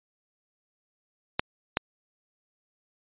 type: clicks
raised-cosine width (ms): 0.3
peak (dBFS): -7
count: 2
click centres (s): 1.395 / 1.771
effects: resampled to 8000 Hz